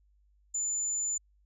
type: tone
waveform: sine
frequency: 7040 Hz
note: A8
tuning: in tune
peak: -28 dBFS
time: 0.54-1.18 s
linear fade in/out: 10 ms
effects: tanh soft clip ceiling -25 dBFS + added 50 Hz sine -63 dBFS peak until 1.45 s